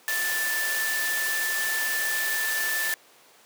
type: tone in noise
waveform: sine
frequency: 1760 Hz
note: A6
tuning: in tune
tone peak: -26 dBFS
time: 0.08-2.94 s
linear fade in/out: 0 ms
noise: white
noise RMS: -30 dBFS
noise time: 0.08-2.94 s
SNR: +1 dB
effects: pink hiss -54 dBFS RMS until 3.45 s + high-pass 400 Hz 12 dB/octave